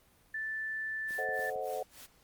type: tone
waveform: sine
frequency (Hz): 1760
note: A6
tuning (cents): 0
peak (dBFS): -34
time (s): 0.34-1.5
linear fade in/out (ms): 5
type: noise with tremolo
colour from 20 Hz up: white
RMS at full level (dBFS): -50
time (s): 1.07-2.07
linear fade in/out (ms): 20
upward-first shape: sine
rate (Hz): 3.4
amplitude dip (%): 100
type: clicks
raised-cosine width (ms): 2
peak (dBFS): -40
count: 4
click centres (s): 1.108 / 1.29 / 1.393 / 1.559
type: chord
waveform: sine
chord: A diminished seventh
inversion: none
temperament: equal with one note detuned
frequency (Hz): 440 / 526 / 622.3 / 740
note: A4 / C5 / Eb5 / Gb5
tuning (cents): 0 / +9 / 0 / 0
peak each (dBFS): -40 / -38 / -41 / -38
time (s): 1.18-1.83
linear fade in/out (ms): 5
effects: pink hiss -65 dBFS RMS until 2.23 s + Opus 32 kbps